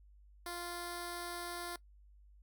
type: tone with notch filter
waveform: 5% pulse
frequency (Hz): 348.5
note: F4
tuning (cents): -4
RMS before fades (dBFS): -43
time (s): 0.46-1.76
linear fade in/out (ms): 2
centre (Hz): 2700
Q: 0.94
effects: noise-tail reverb RT60 0.1 s tail -20 dB re dry + added 50 Hz sine -58 dBFS peak until 2.42 s